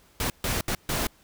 pink noise bursts at uneven times, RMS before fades -27 dBFS, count 4, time 0.2-0.3 / 0.44-0.61 / 0.68-0.75 / 0.89-1.07 s, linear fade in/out 2 ms, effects pink hiss -59 dBFS RMS until 1.23 s

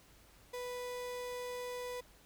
35% pulse tone, 493.9 Hz, B4, in tune, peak -38 dBFS, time 0.53-2.01 s, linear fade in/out 10 ms, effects added 50 Hz sine -66 dBFS peak until 2.25 s + pink hiss -63 dBFS RMS until 2.25 s

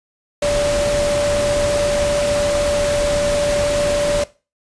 sine tone in noise, 582 Hz, D5, 16 cents flat, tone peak -15 dBFS, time 0.42-4.24 s, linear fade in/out 5 ms, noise pink, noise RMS -23 dBFS, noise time 0.42-4.24 s, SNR +5 dB, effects noise-tail reverb RT60 0.3 s tail -18 dB re dry + resampled to 22050 Hz

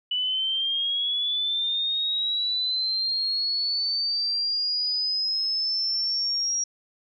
sine linear sweep, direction up, 2960 to 5670 Hz, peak -23 dBFS, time 0.11-6.64 s, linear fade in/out 5 ms, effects none

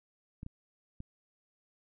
clicks, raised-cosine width 5 ms, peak -30 dBFS, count 3, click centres 0.431 / 0.464 / 1.004 s, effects none

